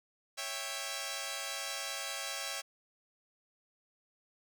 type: chord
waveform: 5% pulse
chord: C# diminished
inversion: none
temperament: equal with one note detuned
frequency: 554.4 / 659.3 / 792.2 Hz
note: C#5 / E5 / G5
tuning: 0 / 0 / +18 cents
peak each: -30 dBFS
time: 0.37-2.62 s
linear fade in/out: 20 ms
effects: none